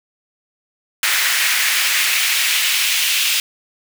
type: noise with high-pass filter sweep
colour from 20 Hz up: pink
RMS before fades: -17 dBFS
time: 1.03-3.4 s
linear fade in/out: 2 ms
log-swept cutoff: 1800 to 2800 Hz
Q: 1.9
effects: none